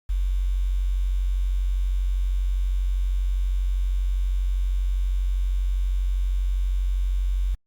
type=tone with quantisation; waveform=sine; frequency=46.25 Hz; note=F#1; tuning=in tune; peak=-20 dBFS; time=0.09-7.55 s; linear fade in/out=10 ms; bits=8; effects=Opus 48 kbps